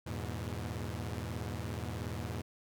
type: chord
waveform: sawtooth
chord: E major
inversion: none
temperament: equal with one note detuned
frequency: 82.41 / 103.83 / 120.72 Hz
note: E2 / G#2 / B2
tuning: 0 / 0 / -39 cents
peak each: -37 / -37 / -38 dBFS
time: 0.06-2.42 s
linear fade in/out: 10 ms
effects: none